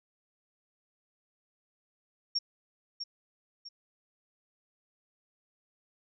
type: tone with echo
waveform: sine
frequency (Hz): 5530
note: F8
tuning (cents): -18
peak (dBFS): -26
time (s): 2.35-2.39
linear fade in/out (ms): 10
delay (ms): 650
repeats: 2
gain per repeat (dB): -8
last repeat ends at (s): 3.69
effects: none